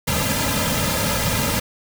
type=noise with comb filter; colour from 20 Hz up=pink; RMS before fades=-21 dBFS; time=0.07-1.6 s; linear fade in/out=10 ms; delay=2.7 ms; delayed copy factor=-0.9; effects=none